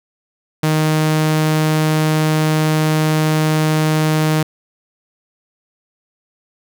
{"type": "tone", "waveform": "sawtooth", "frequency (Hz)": 155.56, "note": "D#3", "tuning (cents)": 0, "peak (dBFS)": -9, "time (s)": [0.63, 4.43], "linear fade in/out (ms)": 5, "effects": []}